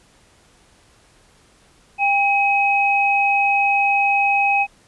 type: tone pair together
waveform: sine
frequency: 800 / 2540 Hz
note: G5 / D#7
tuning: +35 / +35 cents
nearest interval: octave + minor sixth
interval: 2000 cents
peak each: -17 dBFS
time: 1.98-4.67 s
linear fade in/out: 50 ms
effects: pink hiss -54 dBFS RMS until 4.87 s + resampled to 24000 Hz